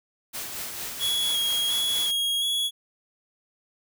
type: noise with tremolo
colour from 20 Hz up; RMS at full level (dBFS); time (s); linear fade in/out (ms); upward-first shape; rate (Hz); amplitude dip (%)
white; -33; 0.33-2.12; 20; sine; 4.4; 35
type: tone with vibrato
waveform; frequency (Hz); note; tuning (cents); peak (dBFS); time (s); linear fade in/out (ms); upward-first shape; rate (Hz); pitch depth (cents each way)
45% pulse; 3322; G#7; 0; -23; 0.99-2.71; 50; square; 1.4; 20
effects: none